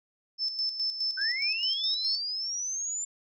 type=tone with tremolo; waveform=sine; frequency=5274 Hz; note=E8; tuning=in tune; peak=-26 dBFS; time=0.38-2.2 s; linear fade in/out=50 ms; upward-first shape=square; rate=4.8 Hz; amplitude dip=60%
type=linear sweep; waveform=sine; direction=up; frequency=1500 to 7230 Hz; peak=-30 dBFS; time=1.17-3.05 s; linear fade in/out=10 ms
effects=none